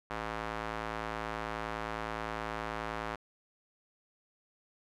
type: tone with band-pass filter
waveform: square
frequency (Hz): 54.8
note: A1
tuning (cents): -6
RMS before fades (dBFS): -38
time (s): 0.1-3.16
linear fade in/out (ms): 10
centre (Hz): 1200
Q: 0.99
effects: none